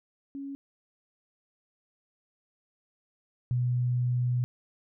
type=tone pair in turn; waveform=sine; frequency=277.2 / 123.48 Hz; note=C#4 / B2; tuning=0 / 0 cents; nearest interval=octave + major second; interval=1400 cents; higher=first; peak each=-35 / -24 dBFS; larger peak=second; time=0.35-0.55 / 3.51-4.44 s; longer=second; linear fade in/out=0 ms; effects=none